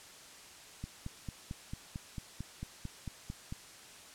click train, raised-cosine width 5 ms, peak -27 dBFS, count 13, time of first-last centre 0.84-3.525 s, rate 4.47 Hz, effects white hiss -53 dBFS RMS until 4.14 s + low-pass 9000 Hz 12 dB/octave

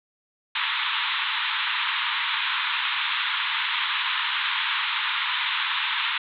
white band-pass noise, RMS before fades -26 dBFS, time 0.55-6.18 s, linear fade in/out 5 ms, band 890 to 3800 Hz, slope 96 dB/octave, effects none

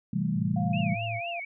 sine chord, A minor seventh, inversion first, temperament equal, 130.81 / 164.81 / 196 / 220 Hz, C3 / E3 / G3 / A3, 0 / 0 / 0 / 0 cents, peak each -33 / -29 / -29 / -34 dBFS, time 0.13-0.95 s, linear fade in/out 5 ms
sine tone, 110.7 Hz, A2, 11 cents sharp, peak -32 dBFS, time 0.34-1.21 s, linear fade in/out 50 ms
sine tone with pitch glide, 707 to 688.1 Hz, F5 to F5, +21 to -26 cents, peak -33 dBFS, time 0.56-1.4 s, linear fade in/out 5 ms, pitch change -47 cents, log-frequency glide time 0.69-0.75 s
sine tone with vibrato, 2500 Hz, D#7, 8 cents sharp, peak -34 dBFS, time 0.73-1.45 s, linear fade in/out 5 ms, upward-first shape triangle, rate 4 Hz, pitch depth 240 cents each way
effects none

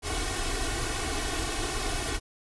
pink noise with comb filter, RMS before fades -30 dBFS, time 0.02-2.2 s, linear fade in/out 50 ms, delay 2.7 ms, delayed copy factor +1, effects resampled to 24000 Hz

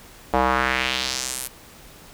square tone with band-pass filter sweep, 64.4 Hz, C2, 27 cents flat, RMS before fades -23 dBFS, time 0.33-1.48 s, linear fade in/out 10 ms, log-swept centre 750 to 12000 Hz, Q 1.8, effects pink hiss -46 dBFS RMS until 2.13 s

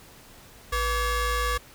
30% pulse ring-modulated tone, 547 Hz, C#5, 23 cents flat, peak -18 dBFS, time 0.72-1.58 s, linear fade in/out 10 ms, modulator 603 Hz, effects pink hiss -50 dBFS RMS until 1.74 s

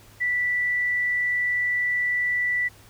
sine tone, 1967 Hz, B6, 7 cents flat, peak -21 dBFS, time 0.2-2.69 s, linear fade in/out 20 ms, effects added 103 Hz sine -53 dBFS peak until 2.89 s + pink hiss -52 dBFS RMS until 2.89 s

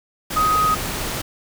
sine tone in noise, 1255 Hz, D#6, 15 cents sharp, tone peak -15 dBFS, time 0.36-0.75 s, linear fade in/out 10 ms, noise pink, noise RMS -26 dBFS, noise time 0.3-1.22 s, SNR +8 dB, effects none

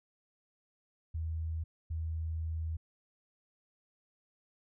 sine tone bursts at uneven times, 80.6 Hz, E2, 38 cents flat, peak -33 dBFS, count 2, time 1.14-1.64 / 1.9-2.77 s, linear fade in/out 10 ms, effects none

